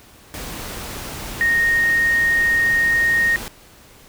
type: tone in noise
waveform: sine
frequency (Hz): 1857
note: A#6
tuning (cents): -7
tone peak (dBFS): -14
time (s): 1.41-3.36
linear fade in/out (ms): 0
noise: pink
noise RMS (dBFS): -31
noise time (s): 0.34-3.48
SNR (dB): +14
effects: pink hiss -47 dBFS RMS until 4.08 s